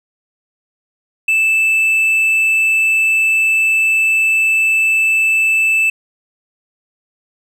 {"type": "tone", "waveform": "triangle", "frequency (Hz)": 2636, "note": "E7", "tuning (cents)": -1, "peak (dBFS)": -9, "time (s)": [1.28, 5.9], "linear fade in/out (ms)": 5, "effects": []}